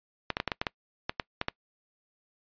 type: clicks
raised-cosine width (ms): 0.3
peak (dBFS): -12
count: 11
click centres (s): 0.303 / 0.369 / 0.401 / 0.477 / 0.518 / 0.615 / 0.668 / 1.095 / 1.198 / 1.414 / 1.484
effects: noise-tail reverb RT60 0.1 s tail -24 dB re dry + resampled to 11025 Hz